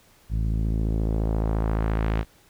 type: tone with low-pass filter sweep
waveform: sawtooth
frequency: 54.4 Hz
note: A1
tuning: 19 cents flat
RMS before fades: -24 dBFS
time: 0.29-2.25 s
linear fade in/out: 50 ms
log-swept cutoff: 140 to 2900 Hz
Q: 0.94
effects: pink hiss -57 dBFS RMS until 2.49 s